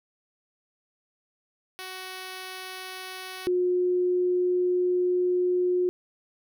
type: tone pair in turn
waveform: 5% pulse / sine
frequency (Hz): 373.3 / 360.3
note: F#4 / F#4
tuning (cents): +15 / -46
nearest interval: minor second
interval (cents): 61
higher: first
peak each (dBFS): -25 / -21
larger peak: second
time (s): 1.79-3.47 / 3.47-5.89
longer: second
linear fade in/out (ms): 0
effects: none